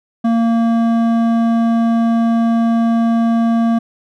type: tone with hard clipping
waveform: triangle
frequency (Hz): 230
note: A#3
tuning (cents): -23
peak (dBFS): -13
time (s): 0.24-3.79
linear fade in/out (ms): 10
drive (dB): 14
effects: none